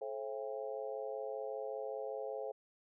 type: harmonic tone with a mistuned harmonic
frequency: 134 Hz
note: C3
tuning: 42 cents sharp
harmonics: 3 / 4 / 5 / 6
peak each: -43 / -42 / -46 / -49 dBFS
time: 0.01-2.52 s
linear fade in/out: 10 ms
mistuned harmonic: 3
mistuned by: +120 cents
effects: none